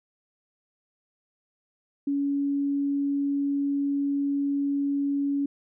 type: tone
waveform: sine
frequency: 281.6 Hz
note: C#4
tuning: 27 cents sharp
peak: -23 dBFS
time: 2.07-5.46 s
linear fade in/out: 5 ms
effects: none